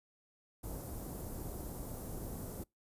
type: band-stop noise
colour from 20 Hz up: pink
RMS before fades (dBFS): -43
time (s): 0.63-2.64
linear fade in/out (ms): 10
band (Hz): 610 to 12000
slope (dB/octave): 12
effects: noise-tail reverb RT60 0.2 s tail -26 dB re dry + resampled to 32000 Hz